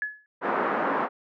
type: tone with exponential decay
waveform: sine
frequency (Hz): 1702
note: G#6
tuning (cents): +42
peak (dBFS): -23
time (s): 0.02-0.26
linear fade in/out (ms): 1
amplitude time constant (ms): 51
type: band-pass noise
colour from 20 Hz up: white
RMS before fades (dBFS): -26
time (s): 0.41-1.09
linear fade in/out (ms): 50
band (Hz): 220 to 1400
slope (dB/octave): 24
effects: none